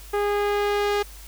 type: tone with low-pass filter sweep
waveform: sawtooth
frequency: 410 Hz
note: G#4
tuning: 22 cents flat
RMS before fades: -23 dBFS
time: 0.13-1.03 s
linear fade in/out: 10 ms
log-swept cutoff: 1800 to 5100 Hz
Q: 0.72
effects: added 50 Hz sine -41 dBFS peak until 1.27 s + white hiss -46 dBFS RMS until 1.27 s